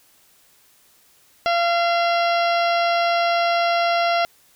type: harmonic tone with a mistuned harmonic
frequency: 686 Hz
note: F5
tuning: 31 cents flat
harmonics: 1 / 2 / 3 / 4 / 5 / 6 / 7 / 8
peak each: -18 / -24 / -28 / -30 / -32 / -34 / -35 / -36 dBFS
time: 1.46-4.25 s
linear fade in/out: 0 ms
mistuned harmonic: 5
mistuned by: -63 cents
effects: white hiss -56 dBFS RMS until 4.55 s